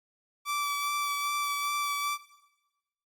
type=tone with vibrato; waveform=sawtooth; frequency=1158 Hz; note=D6; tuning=25 cents flat; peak=-25 dBFS; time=0.45-2.18 s; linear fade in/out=50 ms; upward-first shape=sine; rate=2.5 Hz; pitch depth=14 cents each way; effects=noise-tail reverb RT60 1.0 s tail -17 dB re dry + Opus 48 kbps